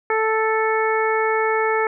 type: harmonic tone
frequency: 440 Hz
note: A4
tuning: in tune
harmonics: 1 / 2 / 3 / 4 / 5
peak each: -20 / -23 / -25 / -26 / -27 dBFS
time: 0.1-1.87 s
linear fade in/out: 2 ms
effects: none